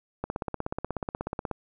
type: click train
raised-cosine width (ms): 1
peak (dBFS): -16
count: 22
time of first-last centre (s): 0.24-1.513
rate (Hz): 16.5
effects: none

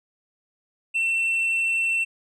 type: tone with tanh clipping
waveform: triangle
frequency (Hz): 2694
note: E7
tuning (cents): +37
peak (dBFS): -21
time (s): 0.94-2.05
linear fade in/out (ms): 20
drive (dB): 7
effects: none

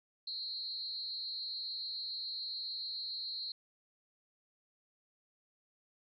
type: tone with amplitude modulation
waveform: sine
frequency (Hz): 4186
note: C8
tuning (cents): 0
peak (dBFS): -34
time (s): 0.27-3.52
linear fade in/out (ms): 5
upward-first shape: sine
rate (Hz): 279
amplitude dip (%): 90
effects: none

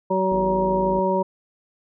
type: harmonic tone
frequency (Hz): 188.9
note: F#3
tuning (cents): +36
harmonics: 1 / 2 / 3 / 5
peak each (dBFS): -25 / -24 / -23 / -23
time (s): 0.1-1.23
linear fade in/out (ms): 10
type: click train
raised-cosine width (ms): 2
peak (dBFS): -21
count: 56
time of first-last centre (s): 0.32-0.99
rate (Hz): 82.1
effects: none

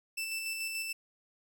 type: tone with tremolo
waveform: sawtooth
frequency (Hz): 2656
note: E7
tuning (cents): +12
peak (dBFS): -30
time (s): 0.17-0.93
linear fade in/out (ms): 10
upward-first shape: square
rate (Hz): 6.9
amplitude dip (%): 30
effects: none

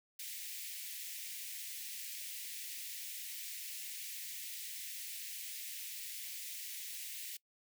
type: high-pass noise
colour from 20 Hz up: white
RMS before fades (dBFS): -45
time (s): 0.19-7.37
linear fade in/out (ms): 5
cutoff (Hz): 1900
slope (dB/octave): 48
effects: noise-tail reverb RT60 0.1 s tail -22 dB re dry

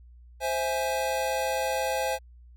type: chord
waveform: square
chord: C augmented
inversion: none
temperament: equal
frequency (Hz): 523.3 / 659.3 / 830.6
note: C5 / E5 / G#5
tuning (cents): 0 / 0 / 0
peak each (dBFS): -30 / -33 / -31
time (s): 0.4-2.19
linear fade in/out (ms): 50
effects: added 60 Hz sine -48 dBFS peak until 2.56 s

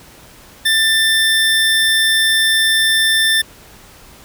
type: tone pair together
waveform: square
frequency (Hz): 1780 / 3560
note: A6 / A7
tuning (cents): +20 / +20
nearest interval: octave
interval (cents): 1200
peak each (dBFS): -15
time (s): 0.65-3.42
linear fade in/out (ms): 10
effects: pink hiss -42 dBFS RMS until 4.24 s

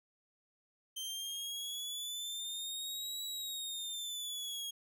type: exponential two-way sweep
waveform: sawtooth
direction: up then down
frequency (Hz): 3118 to 3900 to 3278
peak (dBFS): -36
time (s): 0.96-4.71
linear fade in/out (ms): 10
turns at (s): 3.24
effects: none

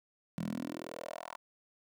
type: tone with high-pass filter sweep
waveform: 10% pulse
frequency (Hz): 41.2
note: E1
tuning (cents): 0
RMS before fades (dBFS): -41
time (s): 0.38-1.36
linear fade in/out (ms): 0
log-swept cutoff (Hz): 170 to 940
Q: 3.8
effects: none

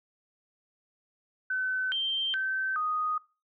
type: tone with pitch steps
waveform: sine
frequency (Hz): 1518 / 3144 / 1544 / 1243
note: F#6 / G7 / G6 / D#6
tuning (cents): +44 / +4 / -27 / -2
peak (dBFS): -27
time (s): 1.5-3.18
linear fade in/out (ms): 5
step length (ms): 420
effects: noise-tail reverb RT60 0.3 s tail -20 dB re dry

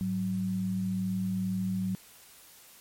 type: tone pair together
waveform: sine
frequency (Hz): 105 / 187.23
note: G#2 / F#3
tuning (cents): +19 / +21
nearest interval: minor seventh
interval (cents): 1002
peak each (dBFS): -37 / -28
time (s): 0.01-1.95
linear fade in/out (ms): 0
effects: white hiss -54 dBFS RMS until 2.8 s + MP3 64 kbps

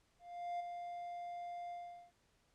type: tone with ADSR envelope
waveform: triangle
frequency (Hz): 700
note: F5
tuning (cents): +4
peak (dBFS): -35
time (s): 0.19-2.12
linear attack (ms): 410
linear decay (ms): 9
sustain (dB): -6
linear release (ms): 410
effects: pink hiss -75 dBFS RMS until 2.54 s + low-pass 9000 Hz 12 dB/octave

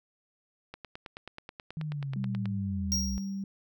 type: click train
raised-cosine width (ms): 0.3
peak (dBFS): -25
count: 17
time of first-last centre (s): 0.74-2.457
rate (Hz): 9.32
type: linear sweep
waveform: sine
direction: down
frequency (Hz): 159.3 to 60.3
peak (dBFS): -32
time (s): 1.77-3.18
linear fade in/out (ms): 0
type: tone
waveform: sine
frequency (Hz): 196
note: G3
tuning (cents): 0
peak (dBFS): -32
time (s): 2.16-3.44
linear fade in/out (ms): 2
type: tone with exponential decay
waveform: square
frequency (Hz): 5620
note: F8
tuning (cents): +10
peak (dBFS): -25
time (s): 2.92-3.43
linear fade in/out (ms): 0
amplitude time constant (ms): 110
effects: none

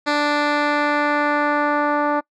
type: tone with low-pass filter sweep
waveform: 10% pulse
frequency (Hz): 293.7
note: D4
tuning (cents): 0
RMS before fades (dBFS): -19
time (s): 0.06-2.21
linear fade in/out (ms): 20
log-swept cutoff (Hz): 4300 to 1100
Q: 1.1
effects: noise-tail reverb RT60 0.1 s tail -24 dB re dry

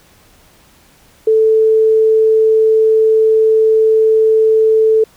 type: tone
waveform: sine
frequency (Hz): 440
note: A4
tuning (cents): 0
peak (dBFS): -7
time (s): 1.27-5.04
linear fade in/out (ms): 5
effects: pink hiss -48 dBFS RMS until 5.16 s

